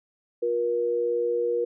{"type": "tone pair together", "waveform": "sine", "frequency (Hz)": [355.1, 476.5], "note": ["F4", "A#4"], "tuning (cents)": [29, 38], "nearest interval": "perfect fourth", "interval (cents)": 509, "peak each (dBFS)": [-30, -23], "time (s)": [0.42, 1.65], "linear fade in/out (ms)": 10, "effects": []}